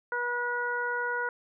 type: harmonic tone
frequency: 484.6 Hz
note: B4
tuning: 33 cents flat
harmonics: 1 / 2 / 3 / 4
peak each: -35 / -34 / -30 / -43 dBFS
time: 0.12-1.29 s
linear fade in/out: 2 ms
effects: none